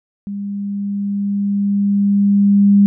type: tone with level ramp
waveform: sine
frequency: 201.1 Hz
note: G3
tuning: 44 cents sharp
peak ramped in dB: -22 to -6 dBFS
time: 0.27-2.86 s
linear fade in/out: 0 ms
effects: none